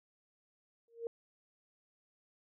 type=tone with exponential growth; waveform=sine; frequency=463.5 Hz; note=A#4; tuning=10 cents flat; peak=-32 dBFS; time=0.88-1.07 s; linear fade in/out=1 ms; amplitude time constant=40 ms; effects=none